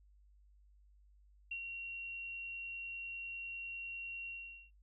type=tone with ADSR envelope; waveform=sine; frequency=2745 Hz; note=F7; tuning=31 cents flat; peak=-37 dBFS; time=1.51-4.71 s; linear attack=6 ms; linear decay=80 ms; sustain=-4 dB; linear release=430 ms; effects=noise-tail reverb RT60 0.1 s tail -20 dB re dry + added 50 Hz sine -62 dBFS peak until 4.82 s